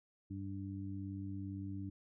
harmonic tone, 97.6 Hz, G2, 7 cents flat, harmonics 1 / 2 / 3, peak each -43 / -47 / -45 dBFS, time 0.3-1.9 s, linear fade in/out 10 ms, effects none

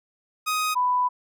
sawtooth / sine tone pair in turn, 1252 / 993.7 Hz, D#6 / B5, +10 / +10 cents, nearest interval major third, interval 400 cents, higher first, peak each -19 dBFS, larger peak neither, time 0.46-0.75 / 0.75-1.09 s, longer second, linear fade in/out 20 ms, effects none

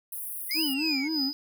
pink high-pass noise, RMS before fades -36 dBFS, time 0.12-0.74 s, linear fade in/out 5 ms, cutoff 9600 Hz, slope 96 dB/octave
triangle exponential two-way sweep, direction up then down, 1975.5 to 3032 to 2144 Hz, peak -30 dBFS, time 0.49-1.09 s, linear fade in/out 20 ms, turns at 0.64 s
triangle tone with tremolo, 4978 Hz, D#8, in tune, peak -25 dBFS, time 0.51-1.33 s, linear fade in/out 0 ms, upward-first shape sine, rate 3.2 Hz, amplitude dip 80%
triangle tone with vibrato, 292.3 Hz, D4, 8 cents flat, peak -26 dBFS, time 0.54-1.33 s, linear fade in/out 50 ms, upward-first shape sine, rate 3.9 Hz, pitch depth 170 cents each way
effects none

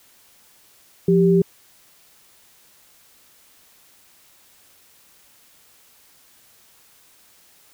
sine tone pair together, 174.61 / 392.3 Hz, F3 / G4, 0 / +1 cents, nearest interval octave + major second, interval 1401 cents, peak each -15 / -15 dBFS, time 1.08-1.42 s, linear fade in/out 5 ms, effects white hiss -54 dBFS RMS until 7.73 s

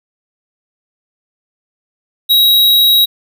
square tone, 3834 Hz, A#7, 48 cents sharp, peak -7 dBFS, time 2.29-3.06 s, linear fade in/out 20 ms, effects none

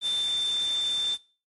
sine tone in noise, 3563 Hz, A7, 21 cents sharp, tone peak -24 dBFS, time 0.01-1.18 s, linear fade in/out 50 ms, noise white, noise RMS -39 dBFS, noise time 0.01-1.18 s, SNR +12 dB, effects noise-tail reverb RT60 0.4 s tail -22 dB re dry + MP3 48 kbps

